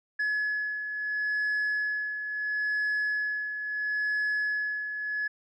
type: beating tone pair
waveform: sine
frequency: 1699 / 1699.74 Hz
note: G#6 / G#6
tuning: +39 / +40 cents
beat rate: 0.74 Hz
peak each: -33 / -26 dBFS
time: 0.19-5.28 s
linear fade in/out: 10 ms
effects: tanh soft clip ceiling -24 dBFS